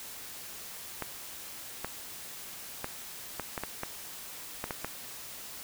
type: clicks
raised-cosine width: 0.5 ms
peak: -18 dBFS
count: 10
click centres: 1.023 / 1.846 / 2.844 / 3.397 / 3.578 / 3.636 / 3.834 / 4.641 / 4.708 / 4.846 s
effects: white hiss -44 dBFS RMS until 5.63 s